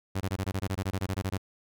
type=tone bursts; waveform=sawtooth; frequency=96 Hz; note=G2; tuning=36 cents flat; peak=-24 dBFS; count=16; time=0.15-1.378 s; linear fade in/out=10 ms; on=58 ms; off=20 ms; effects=none